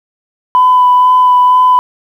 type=tone with vibrato; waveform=sine; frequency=1000 Hz; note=B5; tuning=21 cents sharp; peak=-3 dBFS; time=0.55-1.79 s; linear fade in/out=0 ms; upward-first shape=sine; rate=2.1 Hz; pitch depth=13 cents each way; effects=tanh soft clip ceiling 0 dBFS + 7-bit